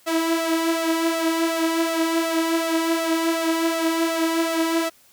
sawtooth tone with flanger, 328.2 Hz, E4, 8 cents flat, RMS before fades -22 dBFS, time 0.06-4.9 s, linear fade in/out 20 ms, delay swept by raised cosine 1.5 to 4.1 ms, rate 2.7 Hz, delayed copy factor +0.55, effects white hiss -55 dBFS RMS until 5.12 s

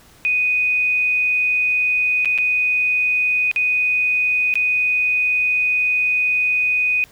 sine tone with dropouts, 2489 Hz, D#7, in tune, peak -15 dBFS, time 0.25-7.04 s, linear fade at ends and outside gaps 0 ms, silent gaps 2.248-2.256 / 2.378-2.385 / 3.514-3.561 / 4.54-4.555 s, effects pink hiss -49 dBFS RMS until 7.11 s

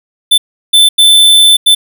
square tone bursts at uneven times, 3529 Hz, A7, 4 cents sharp, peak -3 dBFS, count 4, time 0.31-0.38 / 0.73-0.89 / 0.98-1.57 / 1.66-1.75 s, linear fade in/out 10 ms, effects none

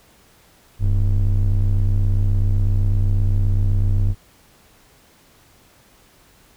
triangle ring-modulated tone, 62.1 Hz, B1, 10 cents sharp, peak -9 dBFS, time 0.79-4.15 s, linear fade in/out 50 ms, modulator 33.9 Hz, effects pink hiss -53 dBFS RMS until 6.56 s

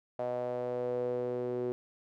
sawtooth tone with band-pass filter sweep, 123.47 Hz, B2, in tune, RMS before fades -34 dBFS, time 0.19-1.72 s, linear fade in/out 0 ms, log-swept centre 630 to 400 Hz, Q 5.9, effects none

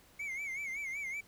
triangle tone with vibrato, 2200 Hz, C#7, 14 cents flat, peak -35 dBFS, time 0.19-1.21 s, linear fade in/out 10 ms, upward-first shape sine, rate 5.3 Hz, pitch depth 100 cents each way, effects pink hiss -62 dBFS RMS until 1.27 s

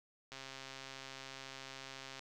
click train, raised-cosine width 0.2 ms, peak -30 dBFS, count 252, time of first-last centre 0.32-2.193 s, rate 134 Hz, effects none

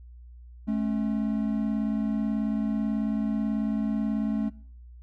triangle tone pair together, 214.7 / 273 Hz, A3 / C#4, -42 / -26 cents, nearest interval major third, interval 416 cents, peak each -23 / -29 dBFS, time 0.67-4.5 s, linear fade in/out 20 ms, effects noise-tail reverb RT60 0.6 s tail -23 dB re dry + added 60 Hz sine -44 dBFS peak until 5.02 s

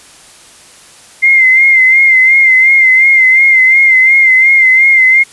sine tone with vibrato, 2093 Hz, C7, in tune, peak -3 dBFS, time 1.22-5.24 s, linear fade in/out 20 ms, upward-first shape sine, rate 2.8 Hz, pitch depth 47 cents each way, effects white hiss -38 dBFS RMS until 5.32 s + resampled to 24000 Hz

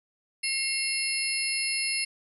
sine tone cluster, 2153 / 2727 / 4334 / 5150 / 10940 Hz, C7 / F7 / C#8 / E8 / F9, +49 / -42 / -40 / -41 / -37 cents, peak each -32 / -33 / -32 / -33 / -33 dBFS, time 0.43-2.05 s, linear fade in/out 10 ms, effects none

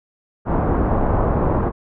pink low-pass noise, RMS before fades -18 dBFS, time 0.45-1.72 s, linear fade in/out 50 ms, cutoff 1100 Hz, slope 24 dB/octave, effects none

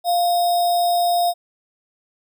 sine tone with sample-and-hold, 698.5 Hz, F5, in tune, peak -15 dBFS, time 0.04-1.34 s, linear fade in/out 50 ms, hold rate 4410 Hz, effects none

